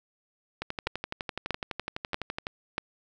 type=two click trains; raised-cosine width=0.3 ms; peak=-16 / -12 dBFS; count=23 / 4; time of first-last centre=0.62-2.469 / 0.87-2.781 s; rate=11.9 / 1.57 Hz; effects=none